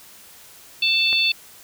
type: harmonic tone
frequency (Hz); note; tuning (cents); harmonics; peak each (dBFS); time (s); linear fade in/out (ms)
884; A5; +8; 3 / 4 / 5; -19 / -21 / -23; 0.82-1.32; 5
type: click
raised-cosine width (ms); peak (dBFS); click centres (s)
0.5; -18; 1.129
effects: white hiss -46 dBFS RMS until 1.63 s